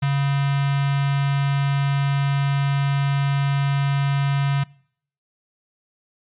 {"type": "tone with notch filter", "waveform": "square", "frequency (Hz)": 140, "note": "C#3", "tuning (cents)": 18, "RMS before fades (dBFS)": -20, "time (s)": [0.02, 4.64], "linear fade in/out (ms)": 10, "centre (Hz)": 440, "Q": 0.68, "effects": ["noise-tail reverb RT60 0.6 s tail -23 dB re dry", "resampled to 8000 Hz"]}